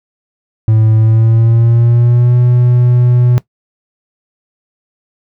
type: tone with pitch glide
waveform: triangle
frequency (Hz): 110 to 122.76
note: A2 to B2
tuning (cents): 0 to -10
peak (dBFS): -4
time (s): 0.68-3.38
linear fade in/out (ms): 0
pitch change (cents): +190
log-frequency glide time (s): 0.96-2.36
effects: noise-tail reverb RT60 0.1 s tail -18 dB re dry